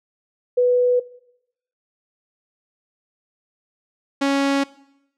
sine / sawtooth tone pair in turn, 493.9 / 277.2 Hz, B4 / C#4, 0 / 0 cents, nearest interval minor seventh, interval 1000 cents, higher first, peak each -13 dBFS, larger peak neither, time 0.57-1 / 4.21-4.64 s, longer neither, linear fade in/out 10 ms, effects noise-tail reverb RT60 0.8 s tail -20 dB re dry + low-pass 6000 Hz 12 dB/octave

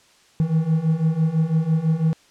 triangle beating tone pair, 156.6 / 162.6 Hz, D#3 / E3, +11 / -23 cents, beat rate 6 Hz, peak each -20 / -17 dBFS, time 0.4-2.13 s, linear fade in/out 0 ms, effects white hiss -55 dBFS RMS until 2.3 s + low-pass 7000 Hz 12 dB/octave

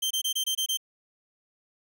sawtooth tone bursts, 3136 Hz, G7, in tune, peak -22 dBFS, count 7, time 0.02-0.773 s, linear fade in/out 10 ms, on 87 ms, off 24 ms, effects none

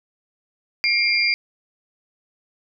sine tone cluster, 2142 / 2355 / 4787 Hz, C7 / D7 / D8, +40 / +4 / +32 cents, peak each -22 / -20 / -21 dBFS, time 0.84-1.34 s, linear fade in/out 0 ms, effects none

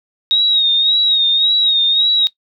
sine tone with vibrato, 3765 Hz, A#7, 16 cents sharp, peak -10 dBFS, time 0.31-2.27 s, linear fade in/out 0 ms, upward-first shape sine, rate 1.8 Hz, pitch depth 61 cents each way, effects noise-tail reverb RT60 0.1 s tail -18 dB re dry

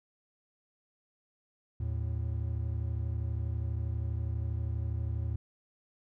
triangle tone pair together, 78.4 / 110.78 Hz, D#2 / A2, +14 / +12 cents, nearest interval tritone, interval 598 cents, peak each -31 / -32 dBFS, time 1.8-5.36 s, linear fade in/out 5 ms, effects none

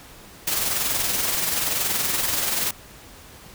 white noise with amplitude modulation, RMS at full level -22 dBFS, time 0.47-2.71 s, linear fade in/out 5 ms, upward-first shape sine, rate 21 Hz, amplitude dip 40%, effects pink hiss -45 dBFS RMS until 3.54 s

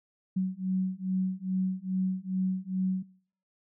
sine beating tone pair, 185.9 / 188.3 Hz, F#3 / F#3, +8 / +31 cents, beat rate 2.4 Hz, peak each -30 dBFS, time 0.36-3.03 s, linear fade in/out 10 ms, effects noise-tail reverb RT60 0.6 s tail -24 dB re dry

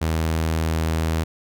sawtooth tone, 80.5 Hz, E2, 41 cents flat, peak -16 dBFS, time 0.01-1.24 s, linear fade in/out 10 ms, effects none

